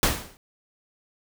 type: noise with exponential decay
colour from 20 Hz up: pink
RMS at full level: -17 dBFS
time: 0.03-0.37 s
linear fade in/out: 1 ms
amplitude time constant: 73 ms
effects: none